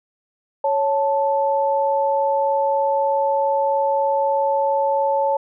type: tone pair together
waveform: sine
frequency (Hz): 554.4 / 878.4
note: C#5 / A5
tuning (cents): 0 / -3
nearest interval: minor sixth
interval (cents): 797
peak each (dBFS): -19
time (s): 0.64-5.37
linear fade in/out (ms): 5
effects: none